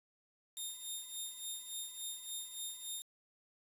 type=tone with tremolo; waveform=10% pulse; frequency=3668 Hz; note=A#7; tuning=29 cents flat; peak=-31 dBFS; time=0.57-3.02 s; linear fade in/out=0 ms; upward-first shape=sine; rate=3.5 Hz; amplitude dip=65%; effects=resampled to 32000 Hz + 10-bit